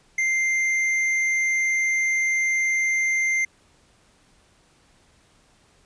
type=tone with hard clipping; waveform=sine; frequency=2093 Hz; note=C7; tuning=in tune; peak=-21 dBFS; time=0.18-3.45 s; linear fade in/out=5 ms; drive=6 dB; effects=pink hiss -59 dBFS RMS until 5.85 s + resampled to 22050 Hz